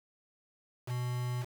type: tone with quantisation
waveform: triangle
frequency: 123.47 Hz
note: B2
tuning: in tune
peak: -30 dBFS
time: 0.86-1.46 s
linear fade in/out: 50 ms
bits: 7
effects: none